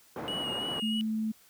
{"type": "band-pass noise", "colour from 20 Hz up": "pink", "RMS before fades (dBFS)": -38, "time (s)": [0.16, 0.8], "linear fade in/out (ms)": 2, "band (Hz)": [200, 1100], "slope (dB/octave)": 12}
{"type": "tone with vibrato", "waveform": "triangle", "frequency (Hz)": 2900, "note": "F#7", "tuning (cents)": -35, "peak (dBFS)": -31, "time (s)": [0.28, 1.01], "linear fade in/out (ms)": 0, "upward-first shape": "sine", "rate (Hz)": 3.1, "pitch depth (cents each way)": 23}
{"type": "tone", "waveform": "sine", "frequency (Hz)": 218.9, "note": "A3", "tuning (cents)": -9, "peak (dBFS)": -28, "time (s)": [0.82, 1.32], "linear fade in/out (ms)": 10}
{"effects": ["white hiss -60 dBFS RMS until 1.49 s"]}